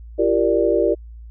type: chord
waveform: sine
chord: G minor seventh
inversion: third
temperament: equal with one note detuned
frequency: 340.7 / 392 / 466.2 / 587.3 Hz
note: F4 / G4 / Bb4 / D5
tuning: -43 / 0 / 0 / 0 cents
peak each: -20 dBFS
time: 0.18-0.95 s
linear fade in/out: 20 ms
effects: added 57 Hz sine -35 dBFS peak until 1.3 s